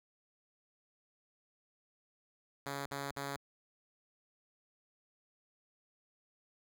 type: tone bursts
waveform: 5% pulse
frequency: 140 Hz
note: C#3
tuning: 18 cents sharp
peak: -27 dBFS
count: 3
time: 2.66-3.364 s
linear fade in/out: 2 ms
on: 200 ms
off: 52 ms
effects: none